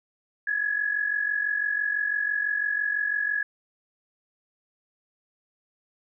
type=tone pair together; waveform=sine; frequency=1671 / 1717 Hz; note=G#6 / A6; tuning=+10 / -43 cents; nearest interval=unison; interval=47 cents; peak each=-25 / -29 dBFS; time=0.47-3.43 s; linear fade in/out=5 ms; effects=none